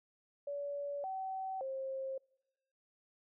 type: tone with pitch steps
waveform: sine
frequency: 571 / 763 / 533 Hz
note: D5 / G5 / C5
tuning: -49 / -47 / +32 cents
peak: -37 dBFS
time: 0.47-2.18 s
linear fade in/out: 5 ms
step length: 570 ms
effects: noise-tail reverb RT60 0.9 s tail -26 dB re dry